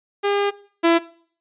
sawtooth tone pair in turn, 404.2 / 335.1 Hz, G#4 / E4, -47 / +29 cents, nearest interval minor third, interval 324 cents, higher first, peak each -14 / -9 dBFS, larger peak second, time 0.23-0.51 / 0.83-0.99 s, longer first, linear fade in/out 20 ms, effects noise-tail reverb RT60 0.5 s tail -19 dB re dry + resampled to 8000 Hz

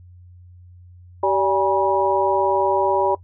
harmonic tone with a mistuned harmonic, 193 Hz, G3, 27 cents flat, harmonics 2 / 3 / 4 / 5, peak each -21 / -21 / -23 / -20 dBFS, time 1.23-3.15 s, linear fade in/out 5 ms, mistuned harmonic 4, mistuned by +98 cents, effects noise-tail reverb RT60 0.1 s tail -20 dB re dry + added 89 Hz sine -42 dBFS peak until 3.23 s

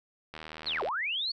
click train, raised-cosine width 0.3 ms, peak -25 dBFS, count 44, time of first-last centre 0.34-0.886 s, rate 78.7 Hz
sine linear two-way sweep, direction down then up, 4495 to 354.4 to 4495 Hz, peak -29 dBFS, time 0.66-1.32 s, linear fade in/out 10 ms, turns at 0.83 s
effects none

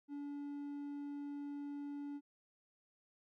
triangle tone, 286.8 Hz, D4, 41 cents flat, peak -40 dBFS, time 0.08-2.21 s, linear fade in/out 50 ms, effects none

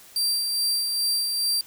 sawtooth tone with tremolo, 4708 Hz, D8, 3 cents sharp, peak -18 dBFS, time 0.16-1.61 s, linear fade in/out 2 ms, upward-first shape sine, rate 2.4 Hz, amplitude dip 35%, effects white hiss -49 dBFS RMS until 1.66 s

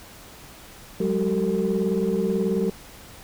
sine tone cluster, 185.2 / 203.6 / 381.3 / 452.1 Hz, F#3 / G#3 / G4 / A4, +2 / -34 / -48 / +47 cents, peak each -25 dBFS, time 1-2.7 s, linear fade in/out 5 ms, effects tanh soft clip ceiling -14 dBFS + pink hiss -45 dBFS RMS until 3.23 s

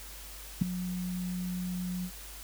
sine tone with ADSR envelope, 180.8 Hz, F#3, 40 cents flat, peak -17 dBFS, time 0.61-2.11 s, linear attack 10 ms, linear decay 5 ms, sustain -15 dB, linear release 69 ms, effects added 50 Hz sine -47 dBFS peak until 2.43 s + white hiss -47 dBFS RMS until 2.43 s

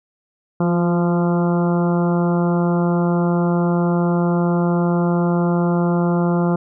harmonic tone with a mistuned harmonic, 172.9 Hz, F3, 17 cents flat, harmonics 1 / 2 / 3 / 4 / 5 / 6 / 7 / 8, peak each -16 / -22 / -26 / -28 / -30 / -32 / -33 / -34 dBFS, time 0.6-6.56 s, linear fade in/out 5 ms, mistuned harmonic 2, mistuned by +22 cents, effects none

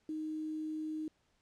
sine tone with quantisation, 311.1 Hz, D#4, in tune, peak -36 dBFS, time 0.09-1.08 s, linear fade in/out 2 ms, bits 10, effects pink hiss -75 dBFS RMS until 1.41 s + low-pass 7000 Hz 12 dB/octave

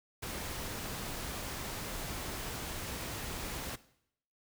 pink noise, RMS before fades -40 dBFS, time 0.22-3.76 s, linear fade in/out 10 ms, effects noise-tail reverb RT60 0.7 s tail -17 dB re dry

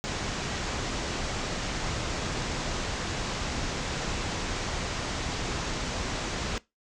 pink low-pass noise, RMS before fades -32 dBFS, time 0.04-6.58 s, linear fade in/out 0 ms, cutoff 7400 Hz, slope 48 dB/octave, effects noise-tail reverb RT60 0.2 s tail -20 dB re dry

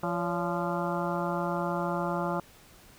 harmonic tone with a mistuned harmonic, 172.9 Hz, F3, 17 cents flat, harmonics 1 / 2 / 3 / 4 / 5 / 6 / 7 / 8, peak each -33 / -35 / -35 / -36 / -36 / -38 / -38 / -40 dBFS, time 0.03-2.4 s, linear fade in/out 2 ms, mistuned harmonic 3, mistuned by +140 cents, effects pink hiss -55 dBFS RMS until 2.98 s

